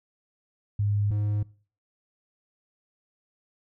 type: tone pair in turn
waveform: sine / triangle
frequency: 102.7 / 104.19 Hz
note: G#2 / G#2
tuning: -19 / +6 cents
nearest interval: unison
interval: 25 cents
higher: second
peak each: -22 dBFS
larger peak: neither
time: 0.79-1.11 / 1.11-1.43 s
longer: neither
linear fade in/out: 5 ms
effects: noise-tail reverb RT60 0.4 s tail -21 dB re dry